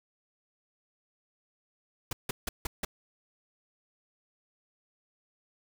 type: noise bursts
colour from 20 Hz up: pink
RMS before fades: -32 dBFS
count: 5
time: 2.11-2.85 s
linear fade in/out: 5 ms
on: 20 ms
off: 160 ms
effects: none